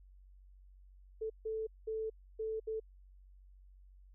sine tone bursts at uneven times, 440.1 Hz, A4, in tune, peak -35 dBFS, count 5, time 1.21-1.3 / 1.45-1.67 / 1.87-2.1 / 2.39-2.6 / 2.67-2.8 s, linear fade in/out 10 ms, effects added 47 Hz sine -56 dBFS peak until 4.14 s

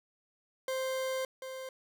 40% pulse tone pair in turn, 523.3 / 523.3 Hz, C5 / C5, 0 / 0 cents, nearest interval unison, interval 0 cents, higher neither, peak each -31 / -39 dBFS, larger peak first, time 0.68-1.25 / 1.42-1.69 s, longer first, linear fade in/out 2 ms, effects none

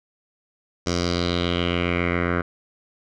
10% pulse tone with low-pass filter sweep, 87.31 Hz, F2, in tune, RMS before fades -23 dBFS, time 0.86-2.42 s, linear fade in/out 10 ms, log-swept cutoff 5800 to 1600 Hz, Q 3.8, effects none

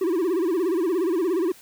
triangle tone with vibrato, 351.9 Hz, F4, 13 cents sharp, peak -18 dBFS, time 0.01-1.52 s, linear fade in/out 5 ms, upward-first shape sine, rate 17 Hz, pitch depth 170 cents each way, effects white hiss -50 dBFS RMS until 1.61 s

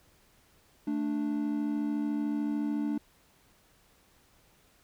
triangle tone pair together, 220 / 293.7 Hz, A3 / D4, 0 / 0 cents, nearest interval perfect fourth, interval 500 cents, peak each -31 / -28 dBFS, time 0.87-2.98 s, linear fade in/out 5 ms, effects pink hiss -64 dBFS RMS until 4.83 s

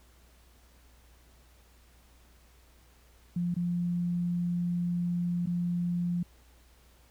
sine tone with dropouts, 174.61 Hz, F3, in tune, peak -27 dBFS, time 3.36-6.23 s, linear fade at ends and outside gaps 5 ms, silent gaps 3.543-3.564 / 5.46-5.47 s, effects added 60 Hz sine -58 dBFS peak until 7.1 s + pink hiss -63 dBFS RMS until 7.1 s

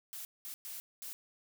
blue noise bursts at uneven times, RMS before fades -44 dBFS, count 4, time 0.13-0.25 / 0.45-0.54 / 0.65-0.8 / 1.02-1.13 s, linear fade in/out 0 ms, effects none

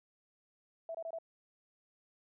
sine tone bursts, 659 Hz, E5, 1 cent flat, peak -38 dBFS, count 4, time 0.89-1.186 s, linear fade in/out 2 ms, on 56 ms, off 24 ms, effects none

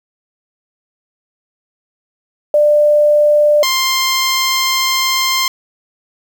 sine / 10% pulse tone pair in turn, 594 / 1052.3 Hz, D5 / C6, +20 / +10 cents, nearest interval minor seventh, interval 990 cents, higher second, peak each -7 / -4 dBFS, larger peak second, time 2.54-3.63 / 3.63-5.48 s, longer second, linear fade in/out 2 ms, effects 7-bit

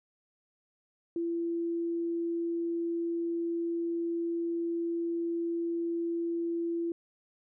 sine tone, 337.7 Hz, E4, 42 cents sharp, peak -29 dBFS, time 1.16-6.92 s, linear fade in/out 2 ms, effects none

